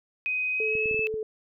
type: tone with pitch glide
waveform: sine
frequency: 2509 to 2616 Hz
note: D#7 to E7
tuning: +14 to -14 cents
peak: -25 dBFS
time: 0.26-1.07 s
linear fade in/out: 0 ms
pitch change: +72 cents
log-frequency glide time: 0.52-0.96 s
type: tone with vibrato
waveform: sine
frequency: 436.2 Hz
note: A4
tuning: 15 cents flat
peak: -28 dBFS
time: 0.6-1.23 s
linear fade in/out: 2 ms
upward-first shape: triangle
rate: 7.9 Hz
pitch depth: 11 cents each way
type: clicks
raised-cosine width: 3 ms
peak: -28 dBFS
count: 6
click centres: 0.753 / 0.858 / 0.912 / 0.945 / 0.993 / 1.141 s
effects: none